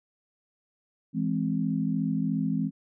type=chord; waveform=sine; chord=E augmented; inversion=none; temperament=equal; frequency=164.81 / 207.7 / 261.6 Hz; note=E3 / G#3 / B#3; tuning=0 / 0 / 0 cents; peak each=-29 dBFS; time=1.13-2.71 s; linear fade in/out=50 ms; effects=none